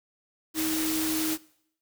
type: tone in noise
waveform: sine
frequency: 316.1 Hz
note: D#4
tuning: 27 cents sharp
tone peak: -27 dBFS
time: 0.54-1.38 s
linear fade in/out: 50 ms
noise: white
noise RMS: -31 dBFS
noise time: 0.54-1.38 s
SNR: +1 dB
effects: noise-tail reverb RT60 0.7 s tail -21 dB re dry